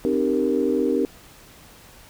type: click train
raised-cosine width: 1 ms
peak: -33 dBFS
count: 78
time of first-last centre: 0.04-0.949 s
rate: 84.7 Hz
type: chord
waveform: sine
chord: C minor seventh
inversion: none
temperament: equal with one note detuned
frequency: 261.6 / 306 / 392 / 466.2 Hz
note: C4 / Eb4 / G4 / Bb4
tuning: 0 / -29 / 0 / 0 cents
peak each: -24 dBFS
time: 0.05-1.05 s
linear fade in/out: 0 ms
effects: pink hiss -48 dBFS RMS until 2.09 s